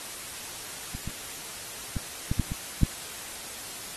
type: clicks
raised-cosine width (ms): 5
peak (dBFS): -24 / -21 / -18 / -13 / -11 / -17 / -7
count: 7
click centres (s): 0.95 / 1.076 / 1.967 / 2.315 / 2.397 / 2.519 / 2.833
effects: white hiss -39 dBFS RMS until 3.96 s + AAC 32 kbps